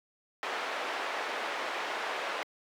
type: band-pass noise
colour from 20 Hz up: pink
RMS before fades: -35 dBFS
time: 0.43-2.43 s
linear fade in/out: 0 ms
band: 560 to 2600 Hz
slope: 12 dB/octave
effects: high-pass 300 Hz 12 dB/octave